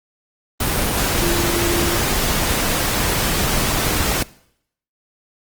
sine tone in noise, 343.8 Hz, F4, 27 cents flat, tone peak -22 dBFS, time 1.21-1.97 s, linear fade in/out 5 ms, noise pink, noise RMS -19 dBFS, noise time 0.6-4.23 s, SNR -6 dB, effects noise-tail reverb RT60 0.7 s tail -21 dB re dry + Opus 24 kbps

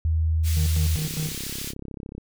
sine tone with pitch glide, 80 to 80.6 Hz, D#2 to E2, +49 to -38 cents, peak -19 dBFS, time 0.05-0.96 s, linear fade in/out 0 ms, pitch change +13 cents, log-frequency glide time 0.38-0.6 s
pink high-pass noise, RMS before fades -34 dBFS, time 0.43-1.74 s, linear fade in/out 50 ms, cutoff 3100 Hz, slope 12 dB/octave
triangle tone with tremolo, 155.56 Hz, D#3, in tune, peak -23 dBFS, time 0.56-1.34 s, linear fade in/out 10 ms, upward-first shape square, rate 4.9 Hz, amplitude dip 75%
click train, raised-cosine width 3 ms, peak -23 dBFS, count 41, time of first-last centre 0.99-2.18 s, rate 33.6 Hz
effects none

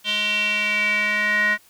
square tone with band-pass filter sweep, 209.6 Hz, G#3, 16 cents sharp, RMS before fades -21 dBFS, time 0.04-1.58 s, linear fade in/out 50 ms, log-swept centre 3100 to 1800 Hz, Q 6.9, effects white hiss -54 dBFS RMS until 1.69 s

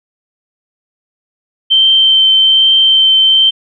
sine tone with vibrato, 3114 Hz, G7, 12 cents flat, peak -5 dBFS, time 1.7-3.51 s, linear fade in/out 20 ms, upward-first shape triangle, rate 1.2 Hz, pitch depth 10 cents each way, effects none

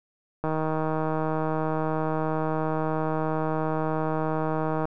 click train, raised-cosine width 1 ms, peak -14 dBFS, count 694, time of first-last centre 0.44-4.854 s, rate 157 Hz, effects none

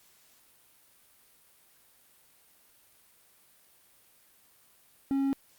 triangle tone, 273.5 Hz, C#4, 23 cents flat, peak -23 dBFS, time 5.11-5.33 s, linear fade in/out 0 ms, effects white hiss -62 dBFS RMS until 5.58 s + Opus 48 kbps

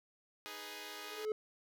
5% pulse chord, G# minor, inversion second, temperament equal, 311.1 / 415.3 / 493.9 Hz, D#4 / G#4 / B4, 0 / 0 / 0 cents, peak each -40 / -36 / -40 dBFS, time 0.46-1.25 s, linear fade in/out 0 ms
triangle tone with exponential growth, 430 Hz, A4, 40 cents flat, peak -28 dBFS, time 0.98-1.32 s, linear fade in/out 2 ms, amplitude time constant 73 ms
effects none

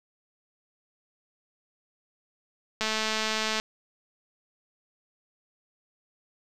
click train, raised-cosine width 0.2 ms, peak -11 dBFS, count 173, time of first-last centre 2.81-3.599 s, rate 218 Hz, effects none

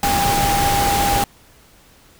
sine tone in noise, 804 Hz, G5, 44 cents sharp, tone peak -17 dBFS, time 0.03-1.24 s, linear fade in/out 2 ms, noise pink, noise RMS -20 dBFS, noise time 0.03-1.24 s, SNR 0 dB, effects pink hiss -50 dBFS RMS until 2.19 s

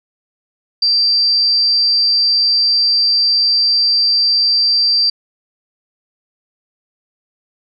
sine tone with amplitude modulation, 4699 Hz, D8, in tune, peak -9 dBFS, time 0.82-5.1 s, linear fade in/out 5 ms, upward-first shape sine, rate 293 Hz, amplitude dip 25%, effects none

